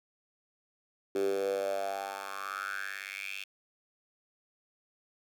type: tone with high-pass filter sweep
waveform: 10% pulse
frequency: 98 Hz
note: G2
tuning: in tune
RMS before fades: -35 dBFS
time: 1.15-3.44 s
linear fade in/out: 5 ms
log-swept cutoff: 360 to 2800 Hz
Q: 6.5
effects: none